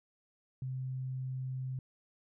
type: tone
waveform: sine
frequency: 130 Hz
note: C3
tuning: 11 cents flat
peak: -35 dBFS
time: 0.62-1.79 s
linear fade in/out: 2 ms
effects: none